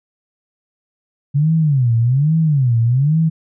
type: tone with vibrato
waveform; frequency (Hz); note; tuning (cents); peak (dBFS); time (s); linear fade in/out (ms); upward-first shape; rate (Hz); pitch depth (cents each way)
sine; 136.5; C#3; -26; -11; 1.34-3.3; 20; sine; 1.2; 300
effects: none